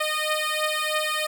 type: beating tone pair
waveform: 10% pulse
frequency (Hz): 613 / 616.1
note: D#5 / D#5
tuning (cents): -26 / -17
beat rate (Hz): 3.1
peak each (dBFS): -18 / -18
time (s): 0-1.27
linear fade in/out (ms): 10
effects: none